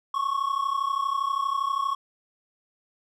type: tone pair together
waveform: triangle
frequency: 1087 / 1119.5 Hz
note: C#6 / C#6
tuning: -34 / +17 cents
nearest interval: minor second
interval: 51 cents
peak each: -25 dBFS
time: 0.14-1.95 s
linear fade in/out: 5 ms
effects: none